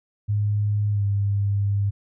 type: tone with pitch glide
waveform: sine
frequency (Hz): 103.83 to 100.64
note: G#2 to G2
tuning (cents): 0 to +46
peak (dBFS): -19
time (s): 0.28-1.91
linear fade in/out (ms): 20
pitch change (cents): -54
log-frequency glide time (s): 0.91-1.03
effects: none